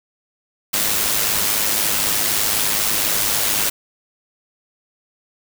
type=noise with amplitude modulation; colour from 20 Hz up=white; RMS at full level=-17 dBFS; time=0.73-3.7 s; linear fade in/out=10 ms; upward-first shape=sine; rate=104 Hz; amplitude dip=45%; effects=none